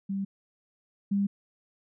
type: tone pair in turn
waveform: sine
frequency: 196 / 199.77 Hz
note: G3 / G3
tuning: 0 / +33 cents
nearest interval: unison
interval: 33 cents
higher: second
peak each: -28 / -23 dBFS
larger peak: second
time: 0.09-0.25 / 1.11-1.27 s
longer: neither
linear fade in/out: 10 ms
effects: none